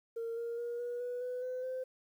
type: tone with pitch steps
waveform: sine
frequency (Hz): 460 / 467.5 / 475.1 / 482.9 / 490.7 / 498.7 / 506.9 / 515.1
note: A#4 / A#4 / A#4 / B4 / B4 / B4 / B4 / C5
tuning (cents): -23 / +5 / +33 / -39 / -11 / +17 / +45 / -27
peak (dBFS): -34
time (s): 0.16-1.84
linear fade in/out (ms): 10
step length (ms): 210
effects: tanh soft clip ceiling -33 dBFS + 11-bit